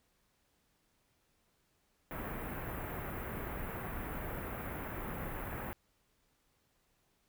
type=band-stop noise; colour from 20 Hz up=pink; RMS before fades=-41 dBFS; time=2.11-5.73 s; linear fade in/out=0 ms; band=2100 to 14000 Hz; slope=24 dB/octave; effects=pink hiss -75 dBFS RMS until 7.28 s